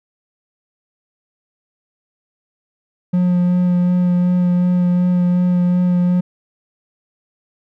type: tone with vibrato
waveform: triangle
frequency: 178.5 Hz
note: F3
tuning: 38 cents sharp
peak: -10 dBFS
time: 3.13-6.21 s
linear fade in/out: 10 ms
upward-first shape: sine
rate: 2.7 Hz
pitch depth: 12 cents each way
effects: none